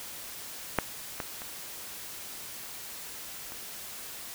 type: clicks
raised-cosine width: 0.5 ms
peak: -8 / -17 / -26 / -27 dBFS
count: 4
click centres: 0.787 / 1.202 / 1.419 / 3.521 s
effects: white hiss -42 dBFS RMS until 4.34 s